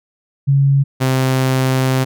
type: tone pair in turn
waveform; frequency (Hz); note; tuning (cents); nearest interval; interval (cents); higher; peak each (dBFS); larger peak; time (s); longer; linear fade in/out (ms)
sine / sawtooth; 138.59 / 130.81; C#3 / C3; 0 / 0; minor second; 100; first; -9; neither; 0.47-0.84 / 1-2.05; second; 20
effects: none